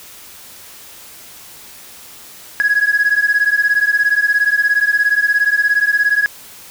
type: beating tone pair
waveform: sine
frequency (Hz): 1661.2 / 1678.2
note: G#6 / G#6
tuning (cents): 0 / +18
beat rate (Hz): 17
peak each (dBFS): -13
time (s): 2.6-6.26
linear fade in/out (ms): 0
effects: tanh soft clip ceiling -7 dBFS + white hiss -38 dBFS RMS until 6.7 s